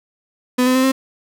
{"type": "tone with pitch steps", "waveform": "35% pulse", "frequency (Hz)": [250.6, 255.3, 260, 264.9], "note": ["B3", "C4", "C4", "C4"], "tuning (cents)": [25, -42, -11, 22], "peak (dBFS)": -11, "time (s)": [0.58, 0.92], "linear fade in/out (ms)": 10, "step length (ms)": 85, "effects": []}